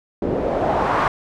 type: noise with low-pass filter sweep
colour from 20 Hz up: white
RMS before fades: -20 dBFS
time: 0.22-1.08 s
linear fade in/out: 2 ms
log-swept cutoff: 410 to 1200 Hz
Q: 2.1
effects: none